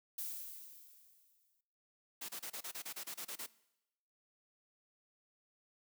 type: noise with exponential decay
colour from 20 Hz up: violet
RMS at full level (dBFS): -40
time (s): 0.18-1.61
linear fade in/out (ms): 5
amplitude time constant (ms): 310
type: noise bursts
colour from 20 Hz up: white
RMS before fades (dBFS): -44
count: 12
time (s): 2.21-3.465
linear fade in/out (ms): 10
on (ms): 78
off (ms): 29
effects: noise-tail reverb RT60 0.9 s tail -20 dB re dry + high-pass 200 Hz 12 dB/octave